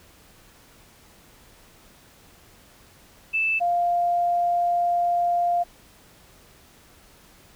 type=tone pair in turn; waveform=sine; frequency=2637 / 698.5 Hz; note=E7 / F5; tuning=0 / 0 cents; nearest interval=octave + major seventh; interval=2300 cents; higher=first; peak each=-20 / -19 dBFS; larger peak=second; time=3.33-3.6 / 3.6-5.64 s; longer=second; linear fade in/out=20 ms; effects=pink hiss -53 dBFS RMS until 7.55 s